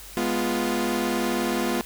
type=chord; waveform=sawtooth; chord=F diminished; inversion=first; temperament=equal; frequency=207.7 / 246.9 / 349.2 Hz; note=Ab3 / Cb4 / F4; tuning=0 / 0 / 0 cents; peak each=-25 / -23 / -23 dBFS; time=0.17-1.81 s; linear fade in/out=0 ms; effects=added 50 Hz sine -46 dBFS peak until 1.85 s + white hiss -43 dBFS RMS until 1.85 s